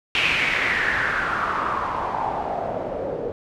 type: noise with low-pass filter sweep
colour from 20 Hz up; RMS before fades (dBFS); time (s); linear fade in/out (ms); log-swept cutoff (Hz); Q
white; -24; 0.15-3.32; 0; 2700 to 480; 4.3
effects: none